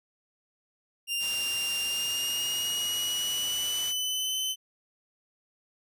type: tone with pitch glide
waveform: sawtooth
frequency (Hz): 2794 to 3047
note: F7 to G7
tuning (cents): 0 to -50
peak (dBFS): -25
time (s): 1.07-4.56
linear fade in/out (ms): 50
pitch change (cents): +150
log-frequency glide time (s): 1.82-4.37
type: low-pass noise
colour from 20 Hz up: white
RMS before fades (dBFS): -42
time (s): 1.19-3.94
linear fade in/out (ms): 50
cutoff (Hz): 10000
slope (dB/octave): 96
effects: none